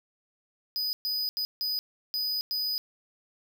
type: tone bursts at uneven times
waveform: square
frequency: 4978 Hz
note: D#8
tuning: in tune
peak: -28 dBFS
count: 6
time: 0.76-0.93 / 1.05-1.29 / 1.37-1.45 / 1.61-1.79 / 2.14-2.41 / 2.51-2.78 s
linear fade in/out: 0 ms
effects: none